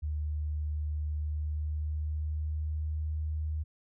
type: tone with pitch glide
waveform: sine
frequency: 75.5 to 77.18 Hz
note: D2 to D#2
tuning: +48 to -13 cents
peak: -30 dBFS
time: 0.02-3.64 s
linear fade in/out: 20 ms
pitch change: +39 cents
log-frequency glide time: 1.1-3.08 s
effects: none